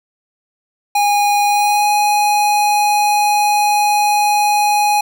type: tone with pitch glide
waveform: square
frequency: 820 to 831 Hz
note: G#5 to G#5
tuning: -22 to +1 cents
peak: -12 dBFS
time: 0.95-5.01 s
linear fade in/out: 5 ms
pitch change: +23 cents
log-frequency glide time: 1.46-1.87 s
effects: none